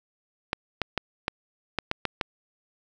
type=clicks; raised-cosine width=0.3 ms; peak=-9 dBFS; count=8; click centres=0.531 / 0.817 / 0.977 / 1.281 / 1.787 / 1.914 / 2.053 / 2.212 s; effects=none